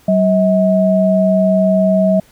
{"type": "tone pair together", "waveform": "sine", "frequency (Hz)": [190.27, 640], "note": ["F#3", "D#5"], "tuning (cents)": [49, 49], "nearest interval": "octave + major sixth", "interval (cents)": 2100, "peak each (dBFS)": -12, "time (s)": [0.08, 2.2], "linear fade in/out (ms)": 5, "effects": ["pink hiss -49 dBFS RMS until 2.31 s"]}